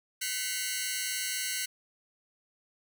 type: tone cluster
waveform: 10% pulse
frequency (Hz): 1518 / 1964 / 2089 / 2188 / 2800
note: F#6 / B6 / C7 / C#7 / F7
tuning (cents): +44 / -10 / -3 / -23 / +4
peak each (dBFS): -29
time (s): 0.21-1.66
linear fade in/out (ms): 10
effects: none